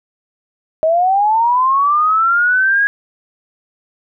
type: linear sweep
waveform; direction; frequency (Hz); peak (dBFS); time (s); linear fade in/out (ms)
sine; up; 622.3 to 1661.2; -10; 0.83-2.87; 0
effects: none